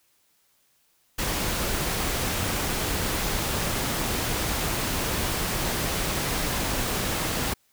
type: noise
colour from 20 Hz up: pink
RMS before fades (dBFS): -27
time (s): 1.18-7.54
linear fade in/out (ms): 10
effects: white hiss -66 dBFS RMS until 7.72 s